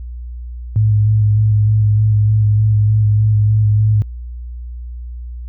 sine tone with vibrato, 106.4 Hz, G#2, 42 cents sharp, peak -9 dBFS, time 0.76-4.02 s, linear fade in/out 0 ms, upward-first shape square, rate 3.3 Hz, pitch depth 19 cents each way, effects added 60 Hz sine -25 dBFS peak until 5.48 s

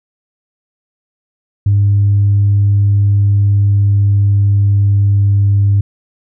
sine tone with pitch glide, 101.1 to 100.4 Hz, G#2 to G2, -46 to +42 cents, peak -6 dBFS, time 1.66-5.81 s, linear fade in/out 5 ms, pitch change -12 cents, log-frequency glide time 3.05-5.37 s, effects tanh soft clip ceiling -4 dBFS

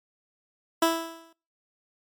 15% pulse tone with exponential decay, 329.6 Hz, E4, in tune, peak -11 dBFS, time 0.82-1.33 s, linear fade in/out 5 ms, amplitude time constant 110 ms, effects noise-tail reverb RT60 0.4 s tail -25 dB re dry + MP3 96 kbps

